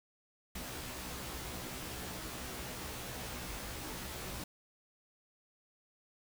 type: noise with comb filter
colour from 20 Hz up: pink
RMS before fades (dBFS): -43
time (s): 0.55-4.44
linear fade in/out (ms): 5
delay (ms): 16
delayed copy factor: +0.85
effects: none